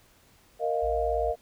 sine chord, Bb suspended fourth, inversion none, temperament just, 466.2 / 621.6 / 699.2 Hz, Bb4 / Eb5 / F5, 0 / -2 / +2 cents, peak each -29 dBFS, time 0.59-1.36 s, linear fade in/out 50 ms
sine tone, 58.1 Hz, A#1, 5 cents flat, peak -33 dBFS, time 0.82-1.32 s, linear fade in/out 20 ms
effects pink hiss -60 dBFS RMS until 1.41 s

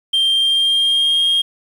sine tone with pitch glide, 3170 to 3237 Hz, G7 to G#7, +19 to -45 cents, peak -10 dBFS, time 0.13-1.42 s, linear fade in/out 10 ms, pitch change +36 cents, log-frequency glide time 0.25-1.23 s, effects tanh soft clip ceiling -11 dBFS + 7-bit

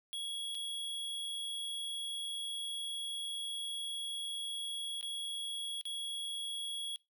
square tone with dropouts, 3333 Hz, G#7, 5 cents sharp, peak -38 dBFS, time 0.13-6.96 s, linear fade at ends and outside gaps 0 ms, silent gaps 0.547-0.551 / 5.011-5.028 / 5.812-5.854 s, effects noise-tail reverb RT60 0.2 s tail -22 dB re dry

